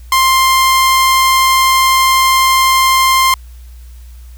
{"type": "tone", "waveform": "sawtooth", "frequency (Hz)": 1052, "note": "C6", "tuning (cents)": 9, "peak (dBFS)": -4, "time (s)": [0.12, 3.34], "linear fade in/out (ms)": 2, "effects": ["added 60 Hz sine -31 dBFS peak until 4.37 s", "white hiss -49 dBFS RMS until 4.37 s"]}